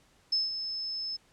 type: tone with ADSR envelope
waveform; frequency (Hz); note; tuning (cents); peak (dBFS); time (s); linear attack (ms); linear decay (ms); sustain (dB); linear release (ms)
sine; 5230; E8; -15; -23; 0.32-1.17; 8; 170; -9; 14
effects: pink hiss -64 dBFS RMS until 1.32 s + low-pass 9000 Hz 12 dB/octave